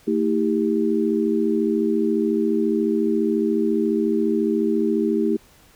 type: tone cluster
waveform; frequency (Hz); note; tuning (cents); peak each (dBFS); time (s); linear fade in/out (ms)
sine; 224 / 322.2 / 396.5; A3 / E4 / G4; +31 / -39 / +20; -22; 0.07-5.37; 10
effects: pink hiss -53 dBFS RMS until 5.75 s